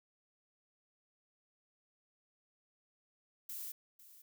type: noise with echo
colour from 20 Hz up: violet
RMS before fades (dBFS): -44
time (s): 3.49-3.72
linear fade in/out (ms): 5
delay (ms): 500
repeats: 1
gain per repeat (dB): -15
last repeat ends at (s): 4.22
effects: none